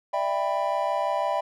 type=chord; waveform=triangle; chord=E minor seventh; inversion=third; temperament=just; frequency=593.3 / 659.3 / 791.1 / 988.9 Hz; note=D5 / E5 / G5 / B5; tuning=+18 / 0 / +16 / +2 cents; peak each=-27 dBFS; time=0.13-1.41 s; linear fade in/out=10 ms; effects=none